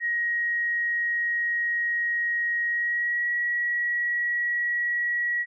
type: tone with pitch glide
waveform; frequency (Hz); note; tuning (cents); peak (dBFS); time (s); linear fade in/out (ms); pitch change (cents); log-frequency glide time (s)
sine; 1888 to 1918.8; A#6 to A#6; +22 to +50; -23; 0-5.46; 50; +28; 2.66-3.29
effects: none